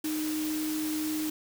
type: tone in noise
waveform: sine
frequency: 308.9 Hz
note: D#4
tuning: 12 cents flat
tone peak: -29 dBFS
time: 0.04-1.3 s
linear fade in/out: 5 ms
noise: white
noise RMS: -38 dBFS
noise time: 0.04-1.3 s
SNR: +6 dB
effects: none